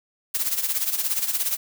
blue noise with tremolo, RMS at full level -22 dBFS, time 0.34-1.57 s, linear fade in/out 10 ms, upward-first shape sine, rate 17 Hz, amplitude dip 70%, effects none

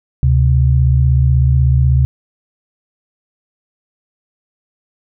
sine tone pair together, 72.9 / 129.14 Hz, D2 / C3, -12 / -22 cents, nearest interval minor seventh, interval 990 cents, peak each -11 dBFS, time 0.23-2.05 s, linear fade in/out 0 ms, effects none

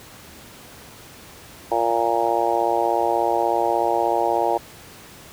harmonic tone, 116.54 Hz, A#2, in tune, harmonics 3 / 4 / 5 / 6 / 7 / 8, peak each -26 / -26 / -25 / -24 / -23 / -26 dBFS, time 1.71-4.58 s, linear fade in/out 10 ms, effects pink hiss -43 dBFS RMS until 5.32 s + high-pass 60 Hz 12 dB/octave

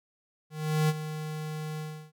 square tone with ADSR envelope, 154.5 Hz, D#3, 12 cents flat, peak -22 dBFS, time 0.5-2.12 s, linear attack 390 ms, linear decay 37 ms, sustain -12 dB, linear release 330 ms, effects none

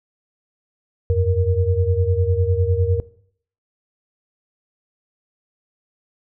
sine tone cluster, 85.8 / 95.7 / 468 Hz, F2 / G2 / A#4, -30 / -41 / +7 cents, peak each -19 / -19 / -21 dBFS, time 1.1-3 s, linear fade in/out 0 ms, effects noise-tail reverb RT60 0.6 s tail -20 dB re dry

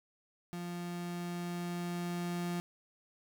35% pulse tone with level ramp, 174.61 Hz, F3, in tune, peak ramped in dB -37 to -32 dBFS, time 0.53-2.6 s, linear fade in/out 0 ms, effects none

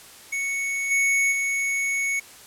square tone with level steps, 2217 Hz, C#7, in tune, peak -25 / -19 / -23 dBFS, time 0.32-2.2 s, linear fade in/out 10 ms, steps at 0.9 / 1.31 s, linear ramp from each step 20 ms, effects white hiss -46 dBFS RMS until 2.46 s + low-pass 12000 Hz 12 dB/octave

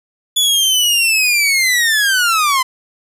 sawtooth linear sweep, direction down, 3453 to 1010 Hz, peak -8 dBFS, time 0.36-2.63 s, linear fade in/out 10 ms, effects resampled to 32000 Hz + 8-bit

